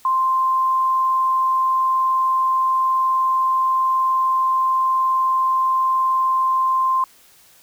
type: tone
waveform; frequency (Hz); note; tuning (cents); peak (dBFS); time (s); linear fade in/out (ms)
sine; 1046.5; C6; 0; -15; 0.05-7.04; 2
effects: white hiss -51 dBFS RMS until 7.62 s